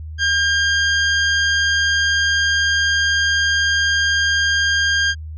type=tone; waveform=sawtooth; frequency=1606 Hz; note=G6; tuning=41 cents sharp; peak=-11 dBFS; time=0.18-5.15 s; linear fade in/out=50 ms; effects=added 78 Hz sine -28 dBFS peak until 5.37 s + resampled to 16000 Hz